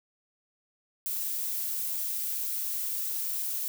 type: noise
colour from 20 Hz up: violet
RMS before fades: -32 dBFS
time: 1.06-3.68 s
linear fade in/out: 0 ms
effects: none